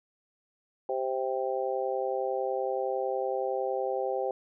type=harmonic tone; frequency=130.81 Hz; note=C3; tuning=in tune; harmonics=3 / 4 / 5 / 6; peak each=-33 / -31 / -37 / -34 dBFS; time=0.89-4.31 s; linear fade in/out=2 ms; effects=none